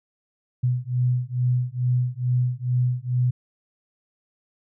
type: beating tone pair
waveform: sine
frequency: 123.47 / 125.77 Hz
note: B2 / B2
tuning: 0 / +32 cents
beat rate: 2.3 Hz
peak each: -23 dBFS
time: 0.63-3.31 s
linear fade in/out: 10 ms
effects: none